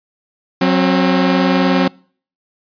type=tone pair together; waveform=sawtooth; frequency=184.24 / 266.6 Hz; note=F#3 / C4; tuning=-7 / +33 cents; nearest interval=tritone; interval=640 cents; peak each=-10 dBFS; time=0.61-1.88 s; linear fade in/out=5 ms; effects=noise-tail reverb RT60 0.5 s tail -26 dB re dry + resampled to 11025 Hz